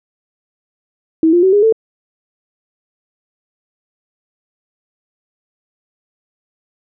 sine tone with pitch steps, 321.9 / 349 / 378.4 / 410.3 / 444.8 Hz, E4 / F4 / F#4 / G#4 / A4, -41 / -1 / +39 / -21 / +19 cents, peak -7 dBFS, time 1.23-1.725 s, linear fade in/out 2 ms, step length 99 ms, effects none

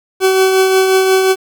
40% pulse tone with tremolo, 379.4 Hz, F#4, 43 cents sharp, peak -6 dBFS, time 0.2-1.36 s, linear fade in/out 50 ms, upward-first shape triangle, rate 5.6 Hz, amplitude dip 40%, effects 7-bit

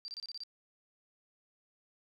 sine tone bursts, 4699 Hz, D8, in tune, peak -40 dBFS, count 7, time 0.05-0.435 s, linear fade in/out 0 ms, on 31 ms, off 28 ms, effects none

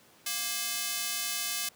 square tone with high-pass filter, 234.3 Hz, A#3, 9 cents sharp, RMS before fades -33 dBFS, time 0.26-1.69 s, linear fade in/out 5 ms, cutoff 3300 Hz, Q 0.51, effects pink hiss -59 dBFS RMS until 1.75 s + high-pass 150 Hz 12 dB/octave

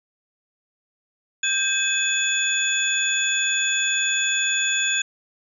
sine tone cluster, 1592 / 2558 / 3431 / 6860 Hz, G6 / D#7 / A7 / A8, +26 / +47 / -44 / -45 cents, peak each -25 dBFS, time 1.43-5.02 s, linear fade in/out 5 ms, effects none

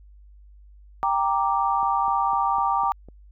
sine chord, G minor, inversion none, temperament equal with one note detuned, 788.1 / 932.3 / 1174.7 Hz, G5 / Bb5 / D6, +9 / 0 / 0 cents, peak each -24 dBFS, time 1.03-2.92 s, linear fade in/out 0 ms
click train, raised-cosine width 2 ms, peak -31 dBFS, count 6, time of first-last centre 1.83-3.086 s, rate 3.98 Hz
effects added 50 Hz sine -46 dBFS peak until 3.31 s

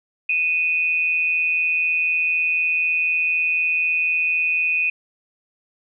sine tone pair together, 2489 / 2653 Hz, D#7 / E7, 0 / +10 cents, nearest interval minor second, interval 110 cents, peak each -18 / -25 dBFS, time 0.29-4.9 s, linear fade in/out 5 ms, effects none

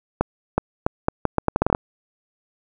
accelerating click train, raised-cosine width 1 ms, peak -3 dBFS, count 13, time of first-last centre 0.21-1.749 s, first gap 370 ms, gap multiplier 0.77, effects none

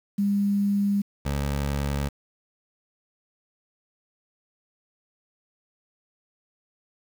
sine / 20% pulse tone pair in turn, 201.4 / 70.65 Hz, G3 / C#2, +47 / +34 cents, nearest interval octave + tritone, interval 1813 cents, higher first, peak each -20 dBFS, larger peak neither, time 0.18-1.02 / 1.25-2.09 s, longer neither, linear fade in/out 10 ms, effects 8-bit

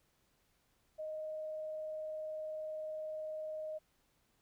sine tone with vibrato, 622.3 Hz, D#5, in tune, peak -39 dBFS, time 0.98-3.79 s, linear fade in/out 20 ms, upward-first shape sine, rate 20 Hz, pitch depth 17 cents each way, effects pink hiss -75 dBFS RMS until 4.41 s

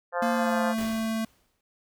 harmonic tone, 174.8 Hz, F3, 2 cents sharp, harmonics 3 / 4 / 5 / 6 / 7 / 8 / 9 / 10, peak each -29 / -31 / -33 / -35 / -36 / -37 / -38 / -39 dBFS, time 0.12-0.75 s, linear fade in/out 50 ms
square tone with pitch glide, 232 to 222.8 Hz, A#3 to A3, -8 to +22 cents, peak -27 dBFS, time 0.22-1.25 s, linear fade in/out 5 ms, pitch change -70 cents, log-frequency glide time 0.32-0.63 s
pink noise with exponential decay, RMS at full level -37 dBFS, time 0.78-1.61 s, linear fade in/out 2 ms, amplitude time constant 180 ms
effects none

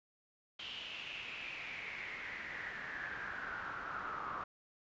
brown noise with band-pass filter sweep, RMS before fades -44 dBFS, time 0.59-4.44 s, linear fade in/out 5 ms, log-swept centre 3100 to 1200 Hz, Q 6.2, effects resampled to 16000 Hz

